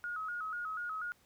sine tone with vibrato, 1353 Hz, E6, 45 cents sharp, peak -36 dBFS, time 0.04-1.12 s, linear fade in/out 0 ms, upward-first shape square, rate 4.1 Hz, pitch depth 100 cents each way, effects pink hiss -68 dBFS RMS until 1.25 s

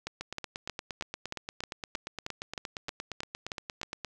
two click trains, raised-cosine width 0.2 ms, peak -17 / -19 dBFS, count 13 / 34, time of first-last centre 0.07-3.832 / 0.21-4.047 s, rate 3.19 / 8.6 Hz, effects none

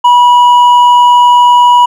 sine tone with hard clipping, 974 Hz, B5, 24 cents flat, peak -3 dBFS, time 0.04-1.86 s, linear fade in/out 10 ms, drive 4 dB, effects none

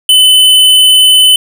square tone with vibrato, 3023 Hz, F#7, 36 cents sharp, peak -3 dBFS, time 0.09-1.36 s, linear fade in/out 2 ms, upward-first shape sine, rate 20 Hz, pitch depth 8 cents each way, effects none

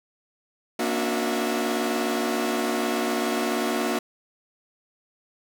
sawtooth tone cluster, 235.9 / 272.6 / 293.1 / 363.4 / 660 Hz, A#3 / C#4 / D4 / F#4 / E5, +21 / -29 / -3 / -31 / +2 cents, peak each -24 / -32 / -27 / -24 / -28 dBFS, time 0.79-3.99 s, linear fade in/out 5 ms, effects none

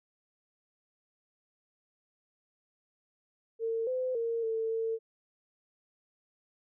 sine tone with pitch steps, 453.7 / 511 / 461 / 447.6 / 450.3 Hz, A#4 / C5 / A#4 / A4 / A4, -47 / -41 / -19 / +30 / +40 cents, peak -29 dBFS, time 3.59-4.99 s, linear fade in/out 50 ms, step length 280 ms, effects none

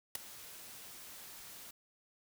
white noise with ADSR envelope, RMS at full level -33 dBFS, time 0.15-1.71 s, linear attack 4 ms, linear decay 6 ms, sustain -18 dB, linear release 6 ms, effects none

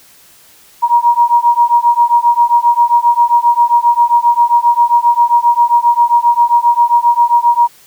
sine beating tone pair, 946 / 953.5 Hz, A#5 / A#5, +25 / +39 cents, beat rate 7.5 Hz, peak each -10 dBFS, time 0.82-7.68 s, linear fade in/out 20 ms, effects white hiss -44 dBFS RMS until 7.86 s

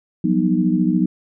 sine tone cluster, 176.5 / 190.4 / 244.2 / 310.6 Hz, F3 / F#3 / B3 / D#4, +19 / +50 / -19 / -3 cents, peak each -20 dBFS, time 0.24-1.06 s, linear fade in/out 5 ms, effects none

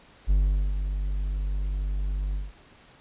triangle tone with ADSR envelope, 48.85 Hz, G1, 5 cents flat, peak -15 dBFS, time 0.27-2.53 s, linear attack 34 ms, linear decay 430 ms, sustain -8 dB, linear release 190 ms, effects pink hiss -54 dBFS RMS until 3 s + resampled to 8000 Hz

